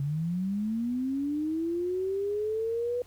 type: linear sweep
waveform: sine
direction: up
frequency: 136.6 to 493.9 Hz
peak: -27 dBFS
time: 0-3.02 s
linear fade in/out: 2 ms
effects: added 89 Hz sine -55 dBFS peak until 3.06 s + pink hiss -59 dBFS RMS until 3.06 s